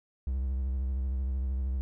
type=tone with vibrato; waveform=triangle; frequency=65.41 Hz; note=C2; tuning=in tune; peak=-26 dBFS; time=0.27-1.81 s; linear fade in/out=0 ms; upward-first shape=sine; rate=13 Hz; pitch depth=75 cents each way; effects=none